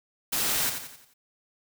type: noise with echo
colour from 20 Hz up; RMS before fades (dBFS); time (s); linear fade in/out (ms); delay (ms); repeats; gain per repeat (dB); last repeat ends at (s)
white; -27; 0.32-0.7; 10; 88; 5; -7; 1.14
effects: none